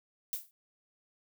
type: noise with exponential decay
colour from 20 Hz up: violet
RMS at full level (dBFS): -32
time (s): 0.33-0.51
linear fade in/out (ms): 0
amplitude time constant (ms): 39
effects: none